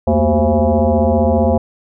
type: tone with frequency modulation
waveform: sine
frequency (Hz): 220.4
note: A3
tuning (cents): +3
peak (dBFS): -10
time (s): 0.07-1.58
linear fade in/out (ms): 5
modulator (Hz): 152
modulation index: 3.5
effects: none